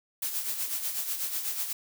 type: noise with tremolo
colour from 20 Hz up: blue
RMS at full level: -30 dBFS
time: 0.22-1.73 s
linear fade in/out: 5 ms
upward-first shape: sine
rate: 8.1 Hz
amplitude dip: 55%
effects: none